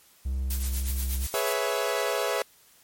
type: tone with vibrato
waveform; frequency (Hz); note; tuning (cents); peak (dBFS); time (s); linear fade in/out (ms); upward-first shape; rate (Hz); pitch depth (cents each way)
triangle; 65.41; C2; 0; -24; 0.25-1.27; 10; sine; 2; 13
type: noise with tremolo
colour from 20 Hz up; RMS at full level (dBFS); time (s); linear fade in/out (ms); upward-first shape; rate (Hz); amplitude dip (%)
blue; -32; 0.5-1.53; 5; sine; 8.3; 60
type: chord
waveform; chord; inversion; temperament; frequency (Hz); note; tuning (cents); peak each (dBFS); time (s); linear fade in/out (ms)
sawtooth; C# minor seventh; second; equal with one note detuned; 418.7 / 493.9 / 554.4 / 659.3; G#4 / B4 / C#5 / E5; +14 / 0 / 0 / 0; -27; 1.34-2.42; 0
effects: white hiss -58 dBFS RMS until 2.83 s + MP3 64 kbps